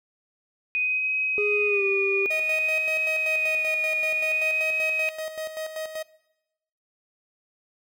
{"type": "tone with vibrato", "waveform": "sine", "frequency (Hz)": 2489, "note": "D#7", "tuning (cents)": 0, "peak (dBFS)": -22, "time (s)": [0.75, 5.09], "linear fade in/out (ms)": 0, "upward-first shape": "sine", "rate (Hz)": 0.55, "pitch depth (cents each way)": 31}
{"type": "tone with pitch glide", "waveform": "triangle", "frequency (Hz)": [415.3, 393.1], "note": ["G#4", "G4"], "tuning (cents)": [0, 5], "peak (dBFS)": -22, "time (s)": [1.38, 2.26], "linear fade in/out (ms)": 0, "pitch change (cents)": -95, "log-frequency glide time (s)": [1.67, 1.84]}
{"type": "tone with tremolo", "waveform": "45% pulse", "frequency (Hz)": 630, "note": "D#5", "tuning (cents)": 21, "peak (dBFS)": -29, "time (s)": [2.3, 6.03], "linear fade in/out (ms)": 10, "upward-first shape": "square", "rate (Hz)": 5.2, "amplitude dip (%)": 60}
{"effects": ["noise-tail reverb RT60 0.9 s tail -20 dB re dry"]}